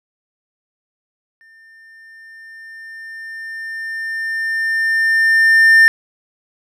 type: tone with exponential growth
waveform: triangle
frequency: 1800 Hz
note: A6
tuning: 39 cents sharp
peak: -3 dBFS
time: 1.41-5.88 s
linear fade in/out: 0 ms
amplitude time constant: 970 ms
effects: none